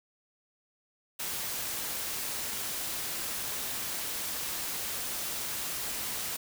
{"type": "noise", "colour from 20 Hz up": "white", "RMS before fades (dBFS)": -35, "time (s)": [1.19, 6.37], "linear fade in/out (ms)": 10, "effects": []}